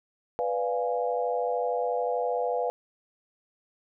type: chord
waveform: sine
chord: B diminished seventh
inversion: none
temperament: equal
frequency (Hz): 493.9 / 587.3 / 698.5 / 830.6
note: B4 / D5 / F5 / Ab5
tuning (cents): 0 / 0 / 0 / 0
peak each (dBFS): -28 / -34 / -30 / -34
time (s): 0.39-2.7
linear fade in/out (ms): 0
effects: none